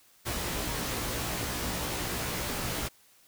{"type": "noise with comb filter", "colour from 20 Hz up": "pink", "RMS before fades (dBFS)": -33, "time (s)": [0.25, 2.89], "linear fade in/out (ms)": 20, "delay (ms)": 17, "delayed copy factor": 0.75, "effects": ["white hiss -61 dBFS RMS until 3.27 s"]}